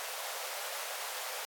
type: high-pass noise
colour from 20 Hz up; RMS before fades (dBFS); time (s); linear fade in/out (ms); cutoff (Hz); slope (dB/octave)
pink; -40; 0-1.45; 0; 500; 48
effects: AAC 64 kbps